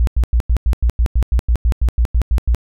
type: tone bursts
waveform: sine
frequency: 58.8 Hz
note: A#1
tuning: 16 cents sharp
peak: -10 dBFS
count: 16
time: 0-2.547 s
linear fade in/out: 0 ms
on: 72 ms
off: 93 ms
effects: none